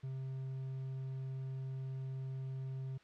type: tone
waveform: triangle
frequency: 132.5 Hz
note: C3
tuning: 22 cents sharp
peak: -37 dBFS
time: 0.03-2.98 s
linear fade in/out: 10 ms
effects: white hiss -65 dBFS RMS until 3.03 s + low-pass 3000 Hz 12 dB/octave